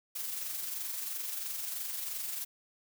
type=noise with amplitude modulation; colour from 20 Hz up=blue; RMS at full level=-36 dBFS; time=0.15-2.45 s; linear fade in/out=10 ms; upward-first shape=sine; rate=23 Hz; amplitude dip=40%; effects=none